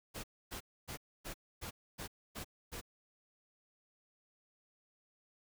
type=noise bursts; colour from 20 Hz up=pink; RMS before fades=-44 dBFS; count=8; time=0.14-2.814 s; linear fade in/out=20 ms; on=98 ms; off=270 ms; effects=none